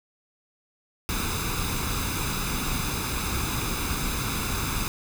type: noise with comb filter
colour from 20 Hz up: pink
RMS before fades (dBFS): -28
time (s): 1.09-4.88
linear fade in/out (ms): 0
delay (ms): 0.8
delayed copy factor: +0.65
effects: none